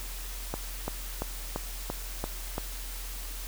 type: click train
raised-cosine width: 1 ms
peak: -17 dBFS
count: 7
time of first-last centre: 0.54-2.581 s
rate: 2.94 Hz
effects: added 42 Hz sine -37 dBFS peak until 3.47 s + white hiss -42 dBFS RMS until 3.47 s